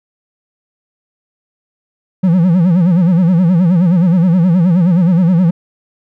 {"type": "tone with vibrato", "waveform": "triangle", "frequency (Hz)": 175.8, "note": "F3", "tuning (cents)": 12, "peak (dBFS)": -5, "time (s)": [2.23, 5.51], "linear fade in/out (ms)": 10, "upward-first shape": "sine", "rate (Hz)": 9.5, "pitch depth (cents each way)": 140, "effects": []}